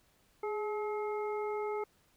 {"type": "harmonic tone with a mistuned harmonic", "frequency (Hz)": 428.2, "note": "A4", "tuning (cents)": -47, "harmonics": [1, 2, 3, 5], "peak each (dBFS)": [-34, -40, -44, -48], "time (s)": [0.43, 1.84], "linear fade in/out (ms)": 5, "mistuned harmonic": 1, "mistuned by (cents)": -42, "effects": ["pink hiss -69 dBFS RMS until 2.16 s"]}